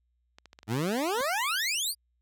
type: clicks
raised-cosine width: 0.2 ms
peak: -31 dBFS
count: 10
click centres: 0.385 / 0.457 / 0.531 / 0.589 / 0.631 / 0.714 / 0.756 / 0.788 / 0.838 / 0.885 s
type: exponential sweep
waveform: 20% pulse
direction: up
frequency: 101 to 4931 Hz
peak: -22 dBFS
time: 0.67-1.95 s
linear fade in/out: 50 ms
type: tone with exponential growth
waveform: sawtooth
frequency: 250 Hz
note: B3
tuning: 21 cents sharp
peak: -31 dBFS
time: 1.1-1.21 s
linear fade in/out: 0 ms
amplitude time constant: 23 ms
effects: added 60 Hz sine -70 dBFS peak until 2.21 s